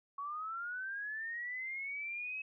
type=linear sweep; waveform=sine; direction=up; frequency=1108.7 to 2574 Hz; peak=-38 dBFS; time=0.18-2.42 s; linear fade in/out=5 ms; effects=none